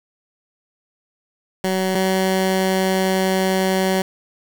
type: tone pair in turn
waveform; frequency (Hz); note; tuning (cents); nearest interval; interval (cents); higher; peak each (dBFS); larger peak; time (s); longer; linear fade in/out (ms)
15% pulse; 188 / 189; F#3 / F#3; +28 / +37; unison; 9; second; -12 / -10; second; 1.64-1.95 / 1.95-4.02; second; 2
effects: 7-bit